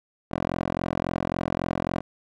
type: tone with band-pass filter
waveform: 10% pulse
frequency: 43.65 Hz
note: F1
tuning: in tune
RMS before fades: -28 dBFS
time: 0.31-2.01 s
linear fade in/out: 10 ms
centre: 570 Hz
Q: 0.73
effects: none